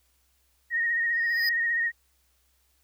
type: tone with vibrato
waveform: sine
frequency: 1864.7 Hz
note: A#6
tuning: in tune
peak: -23 dBFS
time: 0.7-1.92 s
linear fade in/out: 50 ms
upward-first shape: sine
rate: 15 Hz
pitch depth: 33 cents each way
type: tone with exponential growth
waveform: square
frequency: 4978 Hz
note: D#8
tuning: in tune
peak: -24 dBFS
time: 1.13-1.49 s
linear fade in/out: 2 ms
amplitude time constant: 78 ms
effects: added 64 Hz sine -69 dBFS peak until 2.83 s + white hiss -69 dBFS RMS until 2.83 s